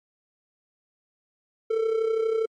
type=tone with amplitude modulation; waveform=triangle; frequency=446.5 Hz; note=A4; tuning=25 cents sharp; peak=-17 dBFS; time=1.7-2.46 s; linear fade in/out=10 ms; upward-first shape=sine; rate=32.4 Hz; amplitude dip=60%; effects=MP3 48 kbps